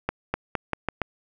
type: accelerating click train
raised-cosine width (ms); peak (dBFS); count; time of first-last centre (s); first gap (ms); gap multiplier
0.5; -9; 6; 0.09-1.017; 250; 0.85
effects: none